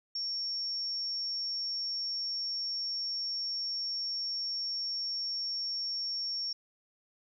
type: tone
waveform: sine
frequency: 5490 Hz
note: F8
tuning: 31 cents flat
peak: -32 dBFS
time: 0.15-6.53 s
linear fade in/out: 5 ms
effects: 12-bit